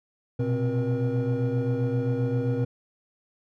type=tone cluster; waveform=triangle; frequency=119.8 / 127.4 / 262.3 / 478.1 Hz; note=A#2 / C3 / C4 / A#4; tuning=+48 / -46 / +4 / +44 cents; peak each=-24 / -26 / -27 / -27 dBFS; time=0.39-2.65 s; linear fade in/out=10 ms; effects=tanh soft clip ceiling -16 dBFS